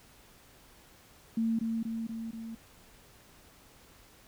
sine tone with echo, 226.2 Hz, A3, 48 cents sharp, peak -26 dBFS, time 1.37-1.59 s, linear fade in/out 5 ms, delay 240 ms, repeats 4, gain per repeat -3 dB, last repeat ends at 2.55 s, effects pink hiss -58 dBFS RMS until 4.27 s

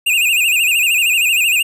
square tone with vibrato, 2627 Hz, E7, 7 cents flat, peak -12 dBFS, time 0.06-1.63 s, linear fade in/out 10 ms, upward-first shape sine, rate 13 Hz, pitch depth 130 cents each way, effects none

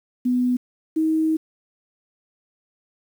sine tone pair in turn, 248.7 / 316.9 Hz, B3 / D#4, +12 / +32 cents, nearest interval major third, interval 420 cents, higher second, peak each -17 dBFS, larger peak neither, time 0.25-0.57 / 0.96-1.37 s, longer second, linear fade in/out 10 ms, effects 8-bit

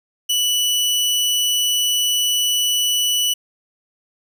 sawtooth tone, 2960 Hz, F#7, in tune, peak -13 dBFS, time 0.29-3.34 s, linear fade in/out 10 ms, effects none

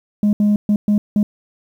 sine tone bursts at uneven times, 207.7 Hz, G#3, in tune, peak -9 dBFS, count 5, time 0.23-0.33 / 0.4-0.56 / 0.69-0.76 / 0.88-0.98 / 1.16-1.23 s, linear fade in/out 2 ms, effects tanh soft clip ceiling -10 dBFS + 8-bit

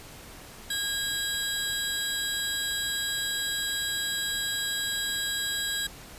25% pulse tone pair together, 1634 / 3896 Hz, G#6 / B7, -29 / -24 cents, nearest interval octave + minor third, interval 1505 cents, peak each -27 dBFS, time 0.7-5.87 s, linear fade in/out 5 ms, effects pink hiss -46 dBFS RMS until 6.18 s + resampled to 32000 Hz

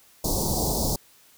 pink band-stop noise, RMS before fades -25 dBFS, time 0.24-0.96 s, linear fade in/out 5 ms, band 930 to 4300 Hz, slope 48 dB/octave, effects white hiss -56 dBFS RMS until 1.37 s

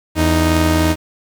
sawtooth tone pair together, 82.88 / 311.1 Hz, E2 / D#4, +10 / 0 cents, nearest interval octave + major seventh, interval 2290 cents, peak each -11 dBFS, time 0.15-0.96 s, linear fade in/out 50 ms, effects 7-bit

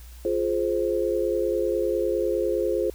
sine chord, F minor, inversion none, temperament just, 349.2 / 419.1 / 523.8 Hz, F4 / Ab4 / C5, 0 / +16 / +2 cents, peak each -26 dBFS, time 0.25-2.9 s, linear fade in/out 2 ms, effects added 60 Hz sine -41 dBFS peak until 2.94 s + white hiss -52 dBFS RMS until 2.94 s

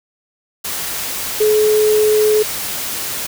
sine tone in noise, 427.2 Hz, G#4, 49 cents sharp, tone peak -10 dBFS, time 1.4-2.43 s, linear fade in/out 10 ms, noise white, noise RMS -23 dBFS, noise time 0.64-3.27 s, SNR +10 dB, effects none

